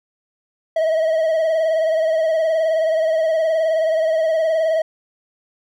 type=tone with vibrato; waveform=triangle; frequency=641 Hz; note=E5; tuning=49 cents flat; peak=-13 dBFS; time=0.76-4.82 s; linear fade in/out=5 ms; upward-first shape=sine; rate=19 Hz; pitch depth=47 cents each way; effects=none